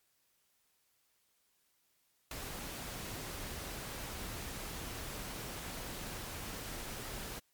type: noise with ADSR envelope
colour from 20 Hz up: pink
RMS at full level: -37 dBFS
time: 2.31-7.4 s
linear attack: 4 ms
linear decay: 4 ms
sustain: -6 dB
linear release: 18 ms
effects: white hiss -75 dBFS RMS until 7.53 s + MP3 96 kbps